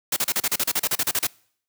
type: noise bursts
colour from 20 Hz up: white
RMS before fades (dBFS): -22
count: 15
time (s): 0.12-1.27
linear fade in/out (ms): 5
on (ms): 44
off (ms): 35
effects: noise-tail reverb RT60 0.6 s tail -25 dB re dry + high-pass 100 Hz 12 dB/octave